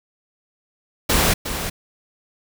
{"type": "noise with echo", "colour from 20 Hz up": "pink", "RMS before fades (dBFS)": -17, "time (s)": [1.09, 1.34], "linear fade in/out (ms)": 10, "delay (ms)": 360, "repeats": 1, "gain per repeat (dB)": -9, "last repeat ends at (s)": 1.7, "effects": []}